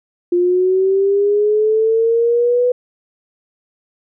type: linear sweep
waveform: sine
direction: up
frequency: 349.2 to 497.1 Hz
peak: -11 dBFS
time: 0.32-2.72 s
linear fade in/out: 5 ms
effects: none